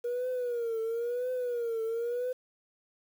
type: tone with vibrato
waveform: sine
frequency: 476.5 Hz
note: A#4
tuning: 38 cents sharp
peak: -28 dBFS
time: 0.04-2.33 s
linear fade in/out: 10 ms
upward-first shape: triangle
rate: 0.98 Hz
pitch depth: 120 cents each way
effects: tanh soft clip ceiling -26 dBFS + 9-bit